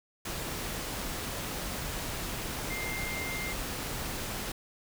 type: tone in noise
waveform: sine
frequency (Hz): 2100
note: C7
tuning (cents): +6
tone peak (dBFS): -36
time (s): 2.7-3.53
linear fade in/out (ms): 5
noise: pink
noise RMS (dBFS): -36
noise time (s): 0.25-4.52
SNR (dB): -3
effects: none